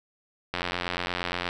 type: click train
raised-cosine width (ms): 0.3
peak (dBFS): -12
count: 85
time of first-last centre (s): 0.54-1.489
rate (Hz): 88.5
effects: none